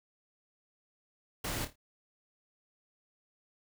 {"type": "noise with echo", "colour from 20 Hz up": "pink", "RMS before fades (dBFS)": -36, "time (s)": [1.44, 1.65], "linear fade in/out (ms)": 5, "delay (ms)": 27, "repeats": 4, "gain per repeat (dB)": -9, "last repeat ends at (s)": 1.758, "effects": []}